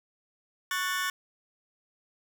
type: chord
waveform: sawtooth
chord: F# minor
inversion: second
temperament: just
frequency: 1110 / 1480 / 1776 Hz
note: C#6 / F#6 / A6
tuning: +2 / 0 / +16 cents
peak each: -29 dBFS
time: 0.71-1.1 s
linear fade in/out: 2 ms
effects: none